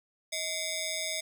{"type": "ring-modulated tone", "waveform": "10% pulse", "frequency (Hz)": 1444, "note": "F#6", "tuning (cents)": -43, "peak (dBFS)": -20, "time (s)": [0.32, 1.21], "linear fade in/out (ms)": 10, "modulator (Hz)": 810, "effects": []}